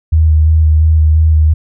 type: tone with vibrato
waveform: sine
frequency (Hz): 78.4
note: D#2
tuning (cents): +14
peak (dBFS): -5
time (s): 0.12-1.54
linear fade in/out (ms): 10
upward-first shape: square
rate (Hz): 2.9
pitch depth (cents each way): 18
effects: none